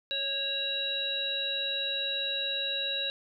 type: harmonic tone with a mistuned harmonic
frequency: 554.4 Hz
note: C#5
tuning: in tune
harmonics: 1 / 3 / 5 / 7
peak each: -40 / -40 / -37 / -30 dBFS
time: 0.11-3.1 s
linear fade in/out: 0 ms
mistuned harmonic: 3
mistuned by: -24 cents
effects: none